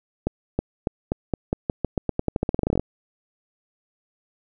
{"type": "accelerating click train", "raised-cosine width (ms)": 2, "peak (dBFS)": -8, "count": 24, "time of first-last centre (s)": [0.27, 2.796], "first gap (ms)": 320, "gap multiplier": 0.88, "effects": []}